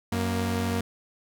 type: tone pair together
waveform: sawtooth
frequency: 92.5 / 234 Hz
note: F#2 / A#3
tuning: 0 / +7 cents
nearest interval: octave + major third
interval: 1607 cents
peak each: -24 dBFS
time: 0.12-0.81 s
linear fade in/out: 5 ms
effects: none